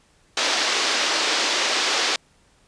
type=band-pass noise; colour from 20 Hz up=white; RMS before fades=-22 dBFS; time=0.37-2.16 s; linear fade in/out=2 ms; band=300 to 5500 Hz; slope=24 dB/octave; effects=pink hiss -59 dBFS RMS until 2.67 s + resampled to 22050 Hz